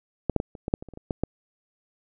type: clicks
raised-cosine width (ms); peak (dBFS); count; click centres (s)
2; -9 / -7 / -13 / -27 / -16 / -6 / -24 / -29 / -30 / -26 / -13 / -10; 12; 0.297 / 0.363 / 0.401 / 0.552 / 0.681 / 0.739 / 0.825 / 0.887 / 0.937 / 0.974 / 1.108 / 1.236
effects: none